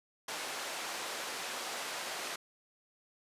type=band-pass noise; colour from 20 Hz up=pink; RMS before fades=-40 dBFS; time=0.28-2.36 s; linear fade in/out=5 ms; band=560 to 9000 Hz; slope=12 dB/octave; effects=resampled to 32000 Hz